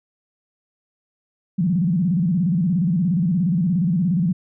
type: tone with vibrato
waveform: sine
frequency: 175 Hz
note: F3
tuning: 4 cents sharp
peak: -16 dBFS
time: 1.58-4.33 s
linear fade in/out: 10 ms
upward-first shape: square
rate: 17 Hz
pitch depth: 160 cents each way
effects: none